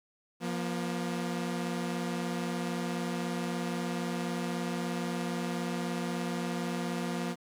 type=tone pair together; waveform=sawtooth; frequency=174.49 / 238.3 Hz; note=F3 / A#3; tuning=-1 / +38 cents; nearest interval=perfect fourth; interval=539 cents; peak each=-30 / -31 dBFS; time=0.4-7.36 s; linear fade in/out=50 ms; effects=low-pass 11000 Hz 12 dB/octave + 10-bit